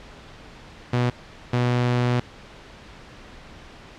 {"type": "tone bursts at uneven times", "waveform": "sawtooth", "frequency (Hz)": 122.7, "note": "B2", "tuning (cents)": -11, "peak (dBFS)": -15, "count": 2, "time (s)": [[0.93, 1.1], [1.53, 2.2]], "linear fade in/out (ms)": 5, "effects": ["pink hiss -44 dBFS RMS until 3.98 s", "low-pass 4000 Hz 12 dB/octave"]}